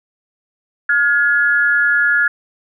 sine tone pair together, 1425 / 1694.6 Hz, F6 / G#6, +34 / +34 cents, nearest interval minor third, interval 300 cents, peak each -14 dBFS, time 0.89-2.28 s, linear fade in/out 5 ms, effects none

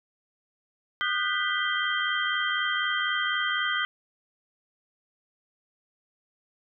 sine tone cluster, 1224 / 1464 / 1548 / 1979 / 3157 Hz, D#6 / F#6 / G6 / B6 / G7, -29 / -19 / -22 / +3 / +12 cents, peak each -31 dBFS, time 1.01-3.85 s, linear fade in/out 0 ms, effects none

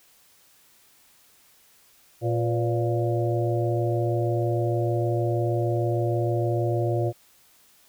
harmonic tone with a mistuned harmonic, 117.2 Hz, A#2, 10 cents sharp, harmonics 1 / 3 / 4 / 5 / 6, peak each -24 / -27 / -33 / -30 / -33 dBFS, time 2.21-7.13 s, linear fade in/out 50 ms, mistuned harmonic 4, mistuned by +110 cents, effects white hiss -58 dBFS RMS until 7.88 s

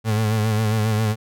35% pulse tone with vibrato, 108.7 Hz, A2, 21 cents flat, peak -16 dBFS, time 0.04-1.16 s, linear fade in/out 50 ms, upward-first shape sine, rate 7.4 Hz, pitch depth 52 cents each way, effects none

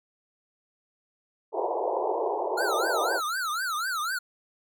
pink band-pass noise, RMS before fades -28 dBFS, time 1.52-3.21 s, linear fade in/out 50 ms, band 350 to 990 Hz, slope 96 dB/octave
square tone with vibrato, 1372 Hz, F6, 31 cents flat, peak -28 dBFS, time 2.57-4.19 s, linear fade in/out 10 ms, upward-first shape triangle, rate 4 Hz, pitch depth 270 cents each way
effects none

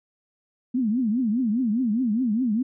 sine tone with vibrato, 233.1 Hz, A#3, in tune, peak -20 dBFS, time 0.74-2.63 s, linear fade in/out 10 ms, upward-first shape triangle, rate 4.9 Hz, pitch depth 260 cents each way, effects none

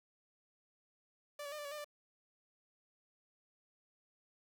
sawtooth tone with pitch steps, 585 / 569 / 605 / 587 / 567 / 602 / 589 Hz, D5 / C#5 / D#5 / D5 / C#5 / D5 / D5, -7 / +45 / -49 / -1 / +39 / +43 / +5 cents, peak -39 dBFS, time 1.39-1.845 s, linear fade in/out 5 ms, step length 65 ms, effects 11-bit

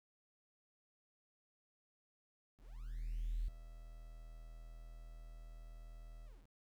triangle tone with ADSR envelope, 40.23 Hz, E1, 41 cents flat, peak -31 dBFS, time 2.57-6.49 s, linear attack 910 ms, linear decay 4 ms, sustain -17 dB, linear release 230 ms, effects tanh soft clip ceiling -33 dBFS + 11-bit

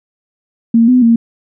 sine tone with pitch steps, 230 / 251.5 / 231 Hz, A#3 / B3 / A#3, -23 / +32 / -16 cents, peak -5 dBFS, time 0.74-1.16 s, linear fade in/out 5 ms, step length 140 ms, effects none

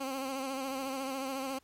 15% pulse tone with vibrato, 267.3 Hz, C4, 37 cents sharp, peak -28 dBFS, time 0-1.59 s, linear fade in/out 10 ms, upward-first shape sine, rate 14 Hz, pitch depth 48 cents each way, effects pink hiss -68 dBFS RMS until 1.63 s + MP3 64 kbps

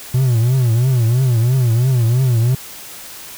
triangle tone with vibrato, 122.4 Hz, B2, 15 cents flat, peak -9 dBFS, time 0.14-2.55 s, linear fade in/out 5 ms, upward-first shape triangle, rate 3 Hz, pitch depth 170 cents each way, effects white hiss -34 dBFS RMS until 3.37 s

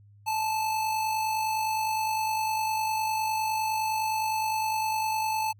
square tone with amplitude modulation, 873 Hz, A5, 14 cents flat, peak -25 dBFS, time 0.26-5.53 s, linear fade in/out 20 ms, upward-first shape sine, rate 49.8 Hz, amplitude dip 35%, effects added 102 Hz sine -52 dBFS peak until 5.59 s

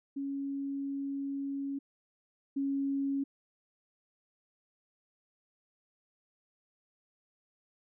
sine tone pair in turn, 277.2 / 276.1 Hz, C#4 / C#4, 0 / -7 cents, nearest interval unison, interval 7 cents, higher first, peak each -33 / -29 dBFS, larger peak second, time 0.16-1.79 / 2.56-3.24 s, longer first, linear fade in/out 10 ms, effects none

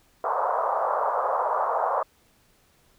white band-pass noise, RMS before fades -25 dBFS, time 0.24-2.03 s, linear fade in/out 2 ms, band 500 to 1200 Hz, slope 48 dB/octave, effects pink hiss -62 dBFS RMS until 2.98 s

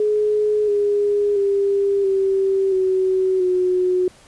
sine tone with pitch steps, 422 / 410 / 398.3 / 387 / 376 / 365.3 Hz, G#4 / G#4 / G4 / G4 / F#4 / F#4, +28 / -22 / +28 / -22 / +28 / -22 cents, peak -15 dBFS, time 0-4.08 s, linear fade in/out 2 ms, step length 680 ms, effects pink hiss -49 dBFS RMS until 4.27 s + resampled to 24000 Hz

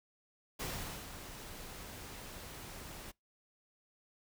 pink noise with ADSR envelope, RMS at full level -39 dBFS, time 0.59-3.12 s, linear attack 17 ms, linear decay 450 ms, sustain -9 dB, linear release 21 ms, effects noise-tail reverb RT60 0.2 s tail -26 dB re dry

